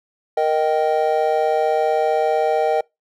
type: chord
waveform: triangle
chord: Eb major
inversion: second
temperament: just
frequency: 466.7 / 622.3 / 777.8 Hz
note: Bb4 / Eb5 / G5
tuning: +2 / 0 / -14 cents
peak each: -18 dBFS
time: 0.37-2.81 s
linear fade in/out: 5 ms
effects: noise-tail reverb RT60 0.2 s tail -25 dB re dry